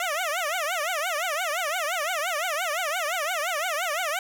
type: tone with vibrato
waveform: 15% pulse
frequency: 661 Hz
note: E5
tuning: 5 cents sharp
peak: -19 dBFS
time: 0-4.19 s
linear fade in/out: 2 ms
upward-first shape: triangle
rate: 5.8 Hz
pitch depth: 270 cents each way
effects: none

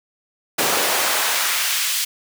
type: noise with high-pass filter sweep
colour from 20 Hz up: pink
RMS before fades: -20 dBFS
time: 0.58-2.05 s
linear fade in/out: 10 ms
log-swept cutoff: 340 to 3200 Hz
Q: 0.82
effects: none

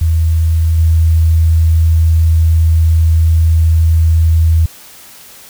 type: tone with level steps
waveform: sine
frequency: 81.2 Hz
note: E2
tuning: 26 cents flat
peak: -8 / -6 dBFS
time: 0.01-4.66 s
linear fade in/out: 5 ms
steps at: 0.78 s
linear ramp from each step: 5 ms
effects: white hiss -37 dBFS RMS until 5.49 s

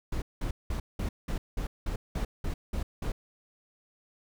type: noise bursts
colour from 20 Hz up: brown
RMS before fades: -31 dBFS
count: 11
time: 0.12-3.12 s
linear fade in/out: 5 ms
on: 100 ms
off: 190 ms
effects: none

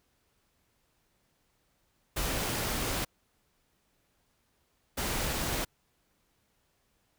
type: noise bursts at uneven times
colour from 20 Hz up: pink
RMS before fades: -32 dBFS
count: 2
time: 2.16-3.05 / 4.97-5.65 s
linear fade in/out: 10 ms
effects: pink hiss -73 dBFS RMS until 7.18 s

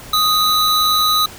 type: tone pair together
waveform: square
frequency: 1244.5 / 3951 Hz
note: D#6 / B7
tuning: 0 / 0 cents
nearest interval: octave + minor sixth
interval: 2000 cents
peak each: -16 dBFS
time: 0.13-1.26 s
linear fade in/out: 5 ms
effects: pink hiss -36 dBFS RMS until 1.38 s

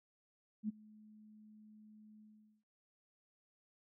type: tone with ADSR envelope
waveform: sine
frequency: 213.9 Hz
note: A3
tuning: 49 cents flat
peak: -33 dBFS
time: 0.63-2.64 s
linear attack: 57 ms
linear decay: 19 ms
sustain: -24 dB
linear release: 440 ms
effects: none

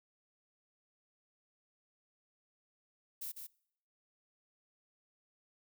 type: noise with echo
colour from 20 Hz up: violet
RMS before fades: -42 dBFS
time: 3.21-3.32 s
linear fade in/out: 10 ms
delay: 150 ms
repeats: 1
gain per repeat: -5 dB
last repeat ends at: 3.47 s
effects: noise-tail reverb RT60 0.7 s tail -24 dB re dry

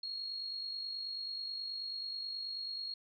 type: tone with amplitude modulation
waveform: sine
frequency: 4291 Hz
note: C8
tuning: 43 cents sharp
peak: -36 dBFS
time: 0.03-2.94 s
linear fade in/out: 5 ms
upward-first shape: sine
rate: 49.3 Hz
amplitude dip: 45%
effects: none

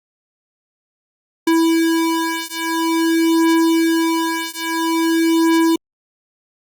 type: beating tone pair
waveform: square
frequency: 328.4 / 328.89 Hz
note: E4 / E4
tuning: -6 / -4 cents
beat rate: 0.49 Hz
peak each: -18 dBFS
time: 1.47-5.76 s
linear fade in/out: 5 ms
effects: Opus 48 kbps

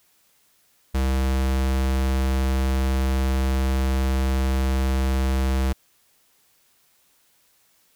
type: tone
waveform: square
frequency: 65.9 Hz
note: C2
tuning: 13 cents sharp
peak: -20 dBFS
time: 0.94-5.73 s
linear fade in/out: 10 ms
effects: white hiss -62 dBFS RMS until 7.95 s

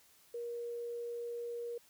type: tone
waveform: sine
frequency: 473.6 Hz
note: A#4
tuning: 27 cents sharp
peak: -38 dBFS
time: 0.34-1.78 s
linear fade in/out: 5 ms
effects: white hiss -65 dBFS RMS until 1.89 s

